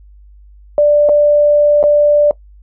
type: tone with dropouts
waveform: sine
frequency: 589 Hz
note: D5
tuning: 5 cents sharp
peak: -6 dBFS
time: 0.78-2.31 s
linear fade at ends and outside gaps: 1 ms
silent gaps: 1.089-1.093 / 1.829-1.838 s
effects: noise-tail reverb RT60 0.1 s tail -20 dB re dry + added 50 Hz sine -38 dBFS peak until 2.62 s